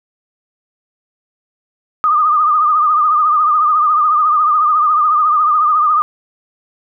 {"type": "tone with vibrato", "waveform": "sine", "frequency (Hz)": 1220, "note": "D#6", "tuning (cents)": -34, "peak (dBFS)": -9, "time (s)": [2.04, 6.02], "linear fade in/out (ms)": 0, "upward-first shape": "triangle", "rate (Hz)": 14, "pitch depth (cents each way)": 80, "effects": []}